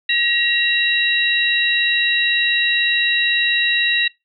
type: tone cluster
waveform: sine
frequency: 1901 / 2748 / 3866 Hz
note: A#6 / F7 / B7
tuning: +33 / -29 / -38 cents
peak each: -19 dBFS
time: 0.09-4.08 s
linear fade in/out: 5 ms
effects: noise-tail reverb RT60 0.2 s tail -22 dB re dry